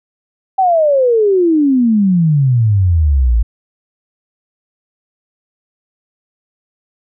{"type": "exponential sweep", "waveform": "sine", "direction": "down", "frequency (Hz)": [782, 53.4], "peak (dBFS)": -8, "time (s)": [0.58, 3.43], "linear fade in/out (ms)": 10, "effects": []}